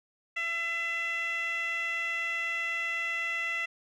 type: tone with band-pass filter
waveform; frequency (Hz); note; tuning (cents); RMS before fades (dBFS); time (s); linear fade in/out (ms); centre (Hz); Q
15% pulse; 672; E5; +33; -32; 0.36-3.66; 10; 2300; 5.9
effects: none